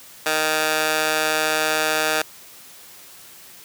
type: tone with high-pass filter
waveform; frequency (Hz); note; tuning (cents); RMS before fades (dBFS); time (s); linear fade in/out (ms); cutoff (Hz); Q
15% pulse; 155.56; D#3; 0; -21; 0.26-2.22; 2; 860; 0.8
effects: white hiss -44 dBFS RMS until 3.64 s + high-pass 80 Hz 12 dB/octave